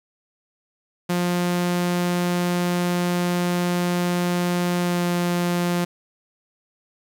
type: tone with pitch glide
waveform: sawtooth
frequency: 176.5 to 175.18 Hz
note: F3 to F3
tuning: +19 to +6 cents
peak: -16 dBFS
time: 1.09-5.85 s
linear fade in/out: 10 ms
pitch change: -13 cents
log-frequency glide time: 4.8-5.04 s
effects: 9-bit